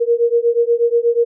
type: beating tone pair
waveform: sine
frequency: 466.2 / 474.5 Hz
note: A#4 / A#4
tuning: 0 / +31 cents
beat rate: 8.3 Hz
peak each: -15 dBFS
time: 0-1.25 s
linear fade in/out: 20 ms
effects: none